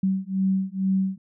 sine beating tone pair, 190 / 192.2 Hz, F#3 / G3, +46 / -34 cents, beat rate 2.2 Hz, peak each -24 dBFS, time 0.03-1.18 s, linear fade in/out 5 ms, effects none

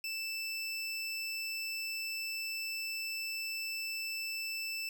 25% pulse tone, 2647 Hz, E7, 7 cents sharp, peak -32 dBFS, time 0.04-4.89 s, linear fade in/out 2 ms, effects none

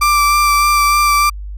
35% pulse tone with vibrato, 1174.7 Hz, D6, in tune, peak -8 dBFS, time 0.01-1.3 s, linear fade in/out 10 ms, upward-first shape sine, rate 3.3 Hz, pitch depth 14 cents each way, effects added 50 Hz sine -24 dBFS peak until 1.57 s

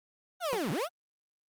30% pulse linear two-way sweep, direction down then up, 754 to 130.81 to 754 Hz, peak -27 dBFS, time 0.4-0.89 s, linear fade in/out 50 ms, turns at 0.71 s
10% pulse tone with exponential decay, 185 Hz, F#3, in tune, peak -23 dBFS, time 0.53-0.65 s, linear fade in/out 0 ms, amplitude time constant 25 ms
effects Opus 32 kbps

